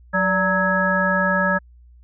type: harmonic tone with a mistuned harmonic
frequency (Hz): 185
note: F#3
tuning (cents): 0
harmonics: 1 / 3 / 5 / 7 / 9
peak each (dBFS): -23 / -23 / -26 / -24 / -20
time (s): 0.13-1.59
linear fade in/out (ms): 20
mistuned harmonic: 3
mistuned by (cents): +74
effects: added 60 Hz sine -45 dBFS peak until 2.03 s